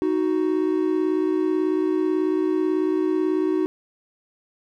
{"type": "tone pair together", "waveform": "triangle", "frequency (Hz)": [312.4, 370.6], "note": ["D#4", "F#4"], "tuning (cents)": [7, 3], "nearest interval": "minor third", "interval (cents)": 296, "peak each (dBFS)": -20, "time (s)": [0.02, 3.66], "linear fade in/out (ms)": 0, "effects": []}